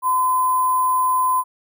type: tone with sample-and-hold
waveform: sine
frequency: 1020 Hz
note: C6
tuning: 44 cents flat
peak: -15 dBFS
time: 0.02-1.44 s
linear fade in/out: 50 ms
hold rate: 11025 Hz
effects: none